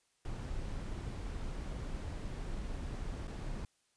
brown noise with dropouts, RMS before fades -40 dBFS, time 0.25-3.65 s, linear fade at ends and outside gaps 2 ms, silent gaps 3.273-3.278 s, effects white hiss -75 dBFS RMS until 3.96 s + resampled to 22050 Hz

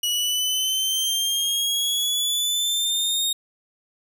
sawtooth exponential sweep, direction up, 2914 to 3721 Hz, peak -18 dBFS, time 0.03-3.33 s, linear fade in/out 5 ms, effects none

